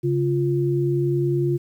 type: tone pair together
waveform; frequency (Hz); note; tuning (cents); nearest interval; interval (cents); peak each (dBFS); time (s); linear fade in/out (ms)
sine; 138.58 / 349.2; C#3 / F4; 0 / 0; octave + major third; 1600; -21; 0.03-1.58; 20
effects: 9-bit